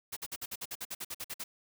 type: noise bursts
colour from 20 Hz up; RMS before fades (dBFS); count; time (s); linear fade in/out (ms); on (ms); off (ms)
white; -39; 14; 0.12-1.44; 10; 46; 52
effects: none